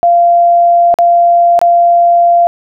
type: tone with dropouts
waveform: sine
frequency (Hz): 691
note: F5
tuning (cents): -19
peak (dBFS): -4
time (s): 0.03-2.47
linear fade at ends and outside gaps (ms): 0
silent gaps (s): 0.941-0.987 / 1.591-1.615
effects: none

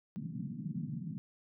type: band-pass noise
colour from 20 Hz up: white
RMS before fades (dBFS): -40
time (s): 0.16-1.18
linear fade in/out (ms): 0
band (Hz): 130 to 230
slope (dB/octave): 48
effects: none

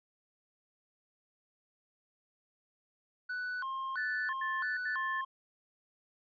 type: tone with vibrato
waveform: triangle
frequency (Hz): 1258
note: D#6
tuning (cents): +19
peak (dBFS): -33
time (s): 3.29-5.25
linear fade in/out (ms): 10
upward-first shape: square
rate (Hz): 1.5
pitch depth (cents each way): 290
type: tone bursts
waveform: sine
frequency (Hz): 1754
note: A6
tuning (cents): -6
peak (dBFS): -34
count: 3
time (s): 3.97-5.212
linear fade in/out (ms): 5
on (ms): 360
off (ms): 81
effects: resampled to 11025 Hz

